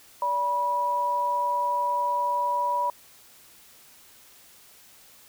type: tone pair together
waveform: sine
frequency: 579 / 973.8 Hz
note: D5 / B5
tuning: -25 / -25 cents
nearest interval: major sixth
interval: 900 cents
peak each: -32 / -23 dBFS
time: 0.22-2.9 s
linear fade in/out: 2 ms
effects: white hiss -53 dBFS RMS until 5.28 s

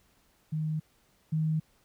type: tone pair in turn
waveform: sine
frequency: 155.56 / 157.1 Hz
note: D#3 / D#3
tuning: 0 / +17 cents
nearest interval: unison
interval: 17 cents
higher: second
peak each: -28 / -25 dBFS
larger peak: second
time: 0.52-0.8 / 1.32-1.6 s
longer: neither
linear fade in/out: 10 ms
effects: pink hiss -67 dBFS RMS until 1.84 s

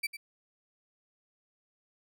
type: tone with echo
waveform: 35% pulse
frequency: 2323 Hz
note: D7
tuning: 20 cents flat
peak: -27 dBFS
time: 0.03-0.07 s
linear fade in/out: 10 ms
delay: 100 ms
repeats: 1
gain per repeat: -11 dB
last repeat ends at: 0.17 s
effects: none

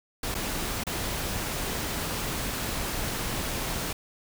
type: noise with dropouts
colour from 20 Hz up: pink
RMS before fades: -31 dBFS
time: 0.23-3.93 s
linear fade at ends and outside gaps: 5 ms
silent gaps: 0.344-0.35 / 0.837-0.867 s
effects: none

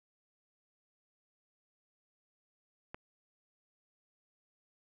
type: click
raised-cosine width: 0.5 ms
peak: -27 dBFS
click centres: 2.945 s
effects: none

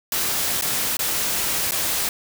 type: noise with dropouts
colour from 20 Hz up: white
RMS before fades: -23 dBFS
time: 0.12-2.09 s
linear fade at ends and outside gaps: 2 ms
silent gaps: 0.612-0.621 / 0.969-0.991 / 1.71-1.719 s
effects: none

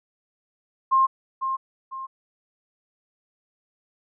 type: tone with echo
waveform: sine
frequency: 1062 Hz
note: C6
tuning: 25 cents sharp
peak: -15 dBFS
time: 0.91-1.07 s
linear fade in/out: 20 ms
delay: 500 ms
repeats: 2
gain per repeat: -8 dB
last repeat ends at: 2.07 s
effects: none

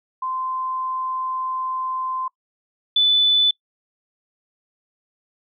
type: tone pair in turn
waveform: sine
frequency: 1036 / 3492 Hz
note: C6 / A7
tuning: -17 / -14 cents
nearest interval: octave + major sixth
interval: 2103 cents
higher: second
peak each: -23 / -13 dBFS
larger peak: second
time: 0.22-2.28 / 2.96-3.51 s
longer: first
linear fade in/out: 5 ms
effects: noise-tail reverb RT60 0.1 s tail -23 dB re dry

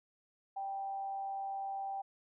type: tone with amplitude modulation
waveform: sine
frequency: 784 Hz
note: G5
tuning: in tune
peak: -35 dBFS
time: 0.56-2.02 s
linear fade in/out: 10 ms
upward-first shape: sine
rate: 184 Hz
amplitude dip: 30%
effects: none

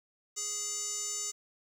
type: tone with band-pass filter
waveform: square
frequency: 415.3 Hz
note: G#4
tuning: in tune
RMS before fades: -36 dBFS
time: 0.36-1.32 s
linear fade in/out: 20 ms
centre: 6800 Hz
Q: 8.7
effects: 10-bit

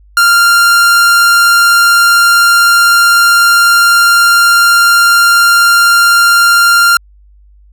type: tone with vibrato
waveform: 45% pulse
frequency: 1392 Hz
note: F6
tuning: 6 cents flat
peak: -4 dBFS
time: 0.17-6.97 s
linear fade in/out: 2 ms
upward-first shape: square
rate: 20 Hz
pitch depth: 10 cents each way
effects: added 50 Hz sine -39 dBFS peak until 7.72 s

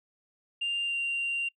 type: tone with pitch glide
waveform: sine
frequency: 2794 to 2771 Hz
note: F7 to F7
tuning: 0 to -14 cents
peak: -26 dBFS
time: 0.61-1.49 s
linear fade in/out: 10 ms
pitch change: -14 cents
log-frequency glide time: 0.84-0.96 s
effects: noise-tail reverb RT60 0.1 s tail -26 dB re dry + tanh soft clip ceiling -25 dBFS

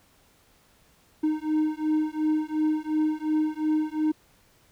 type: beating tone pair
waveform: triangle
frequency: 307.6 / 310.4 Hz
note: D#4 / D#4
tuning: -20 / -4 cents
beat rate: 2.8 Hz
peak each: -24 dBFS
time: 1.23-4.12 s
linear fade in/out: 10 ms
effects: pink hiss -61 dBFS RMS until 4.71 s

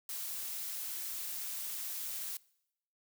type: noise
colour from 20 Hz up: blue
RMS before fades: -40 dBFS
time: 0.09-2.37 s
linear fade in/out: 2 ms
effects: noise-tail reverb RT60 0.8 s tail -23 dB re dry

